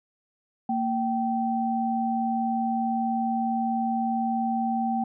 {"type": "tone pair together", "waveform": "sine", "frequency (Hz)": [230.4, 775], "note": ["A#3", "G5"], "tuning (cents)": [-20, -20], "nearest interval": "octave + major sixth", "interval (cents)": 2100, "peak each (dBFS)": -26, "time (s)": [0.69, 5.04], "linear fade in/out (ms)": 5, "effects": []}